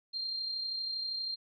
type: tone with amplitude modulation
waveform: sine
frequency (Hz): 4186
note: C8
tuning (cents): 0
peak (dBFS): -32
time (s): 0.13-1.36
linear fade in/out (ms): 20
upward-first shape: sine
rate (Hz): 32.6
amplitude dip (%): 35
effects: none